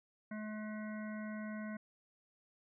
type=harmonic tone; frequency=213.9 Hz; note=A3; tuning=49 cents flat; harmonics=1 / 3 / 5 / 7 / 9 / 10; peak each=-41 / -50 / -55 / -52 / -55 / -60 dBFS; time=0.31-1.77 s; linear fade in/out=5 ms; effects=none